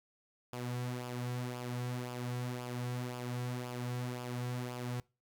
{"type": "tone with flanger", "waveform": "sawtooth", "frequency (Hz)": 123.47, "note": "B2", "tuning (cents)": 0, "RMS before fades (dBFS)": -39, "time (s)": [0.53, 5], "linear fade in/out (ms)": 0, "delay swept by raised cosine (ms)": [0.49, 3.39], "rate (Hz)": 1.9, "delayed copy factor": -0.55, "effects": ["noise-tail reverb RT60 0.3 s tail -24 dB re dry"]}